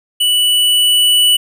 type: tone with level ramp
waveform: square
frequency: 2960 Hz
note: F#7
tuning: in tune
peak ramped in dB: -11 to -8 dBFS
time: 0.2-1.37 s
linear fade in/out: 10 ms
effects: none